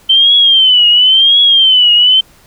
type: tone with vibrato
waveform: sine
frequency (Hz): 3101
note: G7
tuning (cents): -19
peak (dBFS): -4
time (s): 0.09-2.21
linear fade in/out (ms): 10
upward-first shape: triangle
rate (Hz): 0.95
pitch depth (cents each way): 140
effects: pink hiss -45 dBFS RMS until 2.46 s